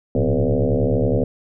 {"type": "tone with frequency modulation", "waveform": "sine", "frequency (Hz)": 185, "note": "F#3", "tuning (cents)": 0, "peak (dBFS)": -15, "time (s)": [0.15, 1.24], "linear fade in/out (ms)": 2, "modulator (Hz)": 72.1, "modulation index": 5.4, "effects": []}